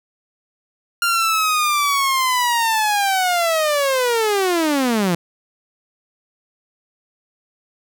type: linear sweep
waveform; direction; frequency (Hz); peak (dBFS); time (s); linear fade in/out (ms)
sawtooth; down; 1400 to 164.81; -12; 1.02-5.15; 2
effects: none